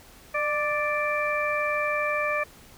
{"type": "harmonic tone with a mistuned harmonic", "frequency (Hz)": 587.3, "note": "D5", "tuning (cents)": 0, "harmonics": [1, 2, 3, 4], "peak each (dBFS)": [-28, -29, -31, -29], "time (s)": [0.34, 2.44], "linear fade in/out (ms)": 10, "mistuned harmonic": 1, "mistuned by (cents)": 31, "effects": ["pink hiss -51 dBFS RMS until 2.77 s"]}